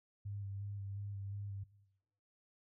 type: tone with vibrato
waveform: sine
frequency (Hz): 100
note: G2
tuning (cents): +35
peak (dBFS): -40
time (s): 0.25-1.64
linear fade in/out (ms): 10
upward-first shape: square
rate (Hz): 2.8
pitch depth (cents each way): 19
effects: noise-tail reverb RT60 0.9 s tail -19 dB re dry